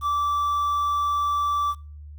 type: tone with quantisation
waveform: triangle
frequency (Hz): 1163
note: D6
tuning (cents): -17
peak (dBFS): -19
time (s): 0.01-1.75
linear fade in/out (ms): 50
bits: 8
effects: noise-tail reverb RT60 0.4 s tail -23 dB re dry + added 74 Hz sine -38 dBFS peak until 2.18 s